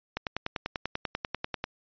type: click train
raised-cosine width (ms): 0.3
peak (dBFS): -14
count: 16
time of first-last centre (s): 0.17-1.641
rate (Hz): 10.2
effects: resampled to 11025 Hz